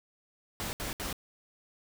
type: noise bursts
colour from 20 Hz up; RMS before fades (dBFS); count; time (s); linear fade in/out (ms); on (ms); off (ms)
pink; -36; 3; 0.6-1.128; 0; 130; 69
effects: none